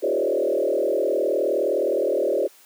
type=tone with frequency modulation; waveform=sine; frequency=468.3 Hz; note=A#4; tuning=8 cents sharp; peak=-18 dBFS; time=0.02-2.48 s; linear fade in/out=20 ms; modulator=39.4 Hz; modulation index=3.2; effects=white hiss -52 dBFS RMS until 2.65 s + high-pass 300 Hz 12 dB/octave